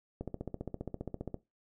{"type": "click train", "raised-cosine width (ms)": 2, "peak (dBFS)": -24, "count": 18, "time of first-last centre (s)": [0.21, 1.343], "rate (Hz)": 15, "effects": ["noise-tail reverb RT60 0.2 s tail -17 dB re dry"]}